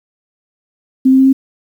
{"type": "tone with pitch steps", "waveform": "sine", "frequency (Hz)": [261.6, 263.6, 265.6, 267.6], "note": ["C4", "C4", "C4", "C4"], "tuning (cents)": [0, 13, 26, 39], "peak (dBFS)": -5, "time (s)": [1.05, 1.33], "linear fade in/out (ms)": 10, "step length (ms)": 70, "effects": ["7-bit"]}